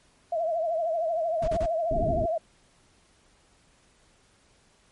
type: tone with vibrato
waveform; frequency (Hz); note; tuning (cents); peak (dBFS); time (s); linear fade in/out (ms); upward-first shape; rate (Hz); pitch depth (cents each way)
sine; 659.3; E5; 0; -24; 0.32-2.38; 5; triangle; 13; 110
type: noise bursts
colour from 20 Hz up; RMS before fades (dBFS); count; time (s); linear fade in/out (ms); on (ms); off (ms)
brown; -30; 3; 1.42-1.661; 5; 59; 32
type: low-pass noise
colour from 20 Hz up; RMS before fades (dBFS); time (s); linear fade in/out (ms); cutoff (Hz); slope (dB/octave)
pink; -29; 1.91-2.26; 2; 430; 96
effects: pink hiss -62 dBFS RMS until 4.91 s + MP3 48 kbps